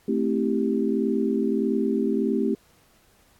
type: chord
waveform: sine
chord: A minor seventh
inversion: none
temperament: equal with one note detuned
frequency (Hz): 220 / 261.6 / 323.2 / 392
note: A3 / C4 / E4 / G4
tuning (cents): 0 / 0 / -34 / 0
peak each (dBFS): -25 / -26 / -29 / -26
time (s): 0.08-2.55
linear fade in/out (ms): 5
effects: pink hiss -60 dBFS RMS until 3.39 s + AAC 64 kbps